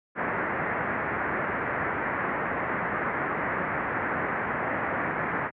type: low-pass noise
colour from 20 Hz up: white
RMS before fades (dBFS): -29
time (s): 0.15-5.51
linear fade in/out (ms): 50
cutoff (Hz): 2000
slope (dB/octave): 48
effects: high-pass 100 Hz 12 dB/octave